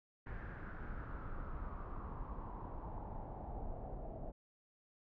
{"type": "noise with low-pass filter sweep", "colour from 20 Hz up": "brown", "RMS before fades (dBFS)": -45, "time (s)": [0.26, 4.32], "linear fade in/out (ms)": 10, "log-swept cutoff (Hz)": [1700, 660], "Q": 4.7, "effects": []}